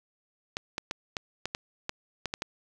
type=clicks; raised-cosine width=0.2 ms; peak=-14 dBFS; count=10; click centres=0.569 / 0.781 / 0.911 / 1.168 / 1.456 / 1.549 / 1.894 / 2.257 / 2.339 / 2.421 s; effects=none